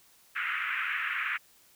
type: band-pass noise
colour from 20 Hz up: pink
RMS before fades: -32 dBFS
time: 0.35-1.38 s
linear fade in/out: 20 ms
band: 1300 to 2600 Hz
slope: 48 dB/octave
effects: white hiss -61 dBFS RMS until 1.75 s